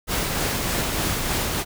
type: noise with tremolo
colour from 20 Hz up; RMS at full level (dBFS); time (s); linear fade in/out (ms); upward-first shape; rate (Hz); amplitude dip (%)
pink; -23; 0.07-1.65; 50; triangle; 3.3; 30
effects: none